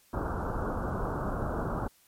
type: low-pass noise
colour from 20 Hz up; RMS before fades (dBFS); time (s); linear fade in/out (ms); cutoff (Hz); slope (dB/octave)
pink; -32; 0.13-1.88; 10; 1500; 96
effects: white hiss -63 dBFS RMS until 2.07 s + MP3 64 kbps